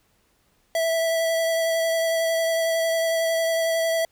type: tone with vibrato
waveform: square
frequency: 657 Hz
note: E5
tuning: 6 cents flat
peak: -21 dBFS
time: 0.75-4.05 s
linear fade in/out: 2 ms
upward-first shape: sine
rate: 11 Hz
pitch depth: 12 cents each way
effects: pink hiss -65 dBFS RMS until 4.11 s